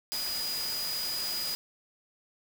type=tone in noise; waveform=sine; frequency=4926 Hz; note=D#8; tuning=18 cents flat; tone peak=-32 dBFS; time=0.12-1.55 s; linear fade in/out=0 ms; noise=white; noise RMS=-37 dBFS; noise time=0.12-1.55 s; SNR=+2 dB; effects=none